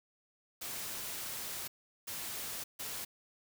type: noise bursts at uneven times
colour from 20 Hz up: white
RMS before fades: -41 dBFS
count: 3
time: 0.61-1.68 / 2.07-2.64 / 2.79-3.05 s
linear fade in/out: 10 ms
effects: none